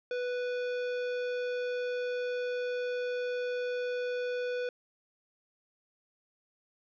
sine tone with hard clipping, 493.9 Hz, B4, in tune, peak -33 dBFS, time 0.11-4.69 s, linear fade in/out 2 ms, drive 14 dB, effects resampled to 16000 Hz

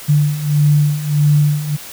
sine beating tone pair, 146.7 / 148.3 Hz, D3 / D3, -2 / +17 cents, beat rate 1.6 Hz, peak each -16 / -12 dBFS, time 0.08-1.77 s, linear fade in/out 20 ms, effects white hiss -33 dBFS RMS until 1.92 s

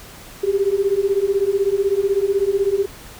sine beating tone pair, 386.3 / 402.3 Hz, G4 / G4, -25 / +45 cents, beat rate 16 Hz, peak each -19 / -18 dBFS, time 0.43-2.86 s, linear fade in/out 10 ms, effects pink hiss -40 dBFS RMS until 3.19 s

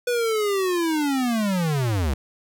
square linear sweep, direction down, 493.9 to 62.5 Hz, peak -21 dBFS, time 0.07-2.14 s, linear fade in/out 5 ms, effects none

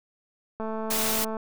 click train, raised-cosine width 1 ms, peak -20 dBFS, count 170, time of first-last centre 0.6-1.368 s, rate 220 Hz
white noise, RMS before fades -27 dBFS, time 0.9-1.25 s, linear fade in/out 10 ms
effects none

